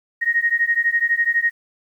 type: beating tone pair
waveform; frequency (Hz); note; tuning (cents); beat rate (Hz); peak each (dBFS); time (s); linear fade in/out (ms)
sine; 1864.7 / 1876.7; A#6 / A#6; 0 / +11; 12; -19; 0.21-1.51; 20
effects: 9-bit